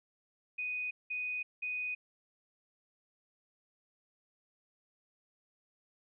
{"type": "tone bursts", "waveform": "sine", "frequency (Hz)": 2489, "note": "D#7", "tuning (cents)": 0, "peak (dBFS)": -34, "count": 3, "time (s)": [0.58, 1.95], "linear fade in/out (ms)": 10, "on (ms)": 330, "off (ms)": 190, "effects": []}